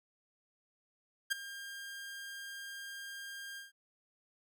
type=tone with ADSR envelope; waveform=sawtooth; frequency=1605 Hz; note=G6; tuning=40 cents sharp; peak=-24 dBFS; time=1.3-3.72 s; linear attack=20 ms; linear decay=12 ms; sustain=-16 dB; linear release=150 ms; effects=none